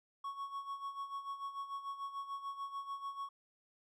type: tone with tremolo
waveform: triangle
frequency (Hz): 1108.7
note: C#6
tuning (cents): 0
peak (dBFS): -36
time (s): 0.24-3.29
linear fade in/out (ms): 5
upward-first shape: sine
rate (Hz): 6.8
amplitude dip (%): 70
effects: none